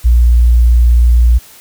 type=tone; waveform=sine; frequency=59.3 Hz; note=A#1; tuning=30 cents sharp; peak=-4 dBFS; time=0.04-1.39 s; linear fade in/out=20 ms; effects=white hiss -39 dBFS RMS until 1.6 s

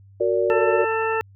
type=chord; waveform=sine; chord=Gb augmented; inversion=none; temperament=just; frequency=370 / 462.5 / 578.1 Hz; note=Gb4 / Bb4 / D5; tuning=0 / -14 / -27 cents; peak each=-22 dBFS; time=0.2-0.85 s; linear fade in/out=10 ms
type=harmonic tone; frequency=445.2 Hz; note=A4; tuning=20 cents sharp; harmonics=1 / 2 / 3 / 4 / 6; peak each=-23 / -26 / -28 / -29 / -31 dBFS; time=0.5-1.21 s; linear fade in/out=0 ms
effects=added 98 Hz sine -46 dBFS peak until 1.35 s

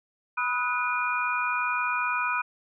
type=tone cluster; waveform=sine; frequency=985 / 1263 / 1472 / 2439 Hz; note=B5 / D#6 / F#6 / D#7; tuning=-5 / +26 / -9 / -35 cents; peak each=-30 dBFS; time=0.37-2.42 s; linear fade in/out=10 ms; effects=none

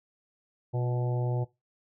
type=harmonic tone with a mistuned harmonic; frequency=123.47 Hz; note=B2; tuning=in tune; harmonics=1 / 3 / 4 / 5 / 6 / 7; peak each=-27 / -37 / -39 / -41 / -43 / -44 dBFS; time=0.73-1.45 s; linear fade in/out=20 ms; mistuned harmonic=3; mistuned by=-48 cents; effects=noise-tail reverb RT60 0.2 s tail -18 dB re dry

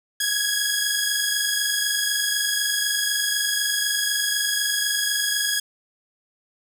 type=tone pair together; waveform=10% pulse; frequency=1650 / 1674 Hz; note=G#6 / G#6; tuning=-12 / +13 cents; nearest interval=unison; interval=25 cents; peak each=-15 dBFS; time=0.2-5.6 s; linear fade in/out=5 ms; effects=none

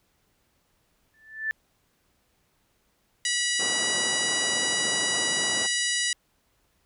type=tone with exponential growth; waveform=sine; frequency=1760 Hz; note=A6; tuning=in tune; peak=-22 dBFS; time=1.14-1.51 s; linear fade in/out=0 ms; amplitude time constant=79 ms
type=harmonic tone; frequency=973 Hz; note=B5; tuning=26 cents flat; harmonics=2 / 3 / 4 / 5 / 6 / 7 / 8 / 9 / 10; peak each=-29 / -31 / -32 / -33 / -34 / -34 / -35 / -36 / -36 dBFS; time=3.25-6.13 s; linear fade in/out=2 ms
type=band-pass noise; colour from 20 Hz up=white; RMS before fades=-36 dBFS; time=3.59-5.67 s; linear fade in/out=10 ms; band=180 to 890 Hz; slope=12 dB/octave
effects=pink hiss -69 dBFS RMS until 6.85 s

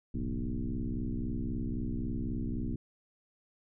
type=tone with frequency modulation; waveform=sine; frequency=105 Hz; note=G#2; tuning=19 cents sharp; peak=-31 dBFS; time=0.14-2.76 s; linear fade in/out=5 ms; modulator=63.8 Hz; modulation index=3.1; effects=none

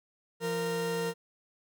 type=tone pair together; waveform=40% pulse; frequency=171.59 / 462.6 Hz; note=F3 / A#4; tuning=-30 / -13 cents; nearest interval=octave + perfect fourth; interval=1717 cents; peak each=-35 / -30 dBFS; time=0.4-1.14 s; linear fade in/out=50 ms; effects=none

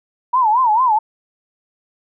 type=tone with vibrato; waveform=sine; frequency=939 Hz; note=A#5; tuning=12 cents sharp; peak=-11 dBFS; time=0.33-0.99 s; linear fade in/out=10 ms; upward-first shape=sine; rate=4.5 Hz; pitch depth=190 cents each way; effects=none

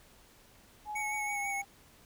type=tone with pitch glide; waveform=sine; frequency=843 to 798 Hz; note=G#5 to G5; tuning=+26 to +31 cents; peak=-36 dBFS; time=0.85-1.65 s; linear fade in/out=50 ms; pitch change=-95 cents; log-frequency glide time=1.19-1.5 s
type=tone with vibrato; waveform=square; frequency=2217 Hz; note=C#7; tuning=in tune; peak=-35 dBFS; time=0.95-1.62 s; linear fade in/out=10 ms; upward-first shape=sine; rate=6.1 Hz; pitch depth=22 cents each way
effects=pink hiss -60 dBFS RMS until 2.05 s

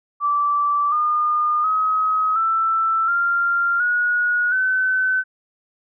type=tone with pitch steps; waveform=sine; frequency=1163 / 1215.9 / 1271.2 / 1329 / 1389.5 / 1452.6 / 1518.7 Hz; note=D6 / D#6 / D#6 / E6 / F6 / F#6 / F#6; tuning=-17 / -40 / +37 / +14 / -9 / -32 / +45 cents; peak=-16 dBFS; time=0.2-5.24 s; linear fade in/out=50 ms; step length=720 ms; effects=none

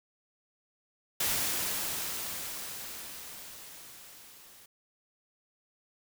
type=noise with level ramp; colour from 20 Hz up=white; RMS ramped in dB=-29 to -55 dBFS; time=1.2-4.66 s; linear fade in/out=5 ms; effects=none

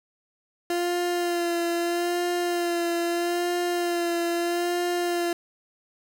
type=tone with vibrato; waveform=30% pulse; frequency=346.5 Hz; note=F4; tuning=14 cents flat; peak=-21 dBFS; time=0.7-5.33 s; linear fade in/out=2 ms; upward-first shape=sine; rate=0.78 Hz; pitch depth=27 cents each way; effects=none

